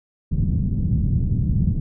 white low-pass noise, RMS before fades -20 dBFS, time 0.31-1.8 s, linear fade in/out 5 ms, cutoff 170 Hz, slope 24 dB/octave, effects none

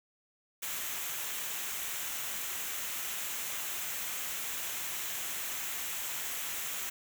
white noise with comb filter, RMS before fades -37 dBFS, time 0.62-6.9 s, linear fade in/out 10 ms, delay 0.21 ms, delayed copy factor -0.5, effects none

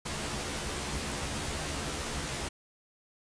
pink noise with comb filter, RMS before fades -35 dBFS, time 0.05-2.49 s, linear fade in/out 10 ms, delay 14 ms, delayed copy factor +1, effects resampled to 22050 Hz

